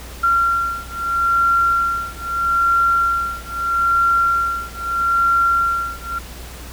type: beating tone pair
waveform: sine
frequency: 1374 / 1374.78 Hz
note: F6 / F6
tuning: -29 / -28 cents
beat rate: 0.78 Hz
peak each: -18 dBFS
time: 0.23-6.19 s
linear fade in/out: 10 ms
effects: added 60 Hz sine -34 dBFS peak until 6.72 s + pink hiss -37 dBFS RMS until 6.72 s